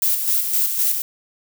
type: noise with tremolo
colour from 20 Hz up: violet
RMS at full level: -18 dBFS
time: 0.02-1.02 s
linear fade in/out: 2 ms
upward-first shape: square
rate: 3.9 Hz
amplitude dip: 45%
effects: none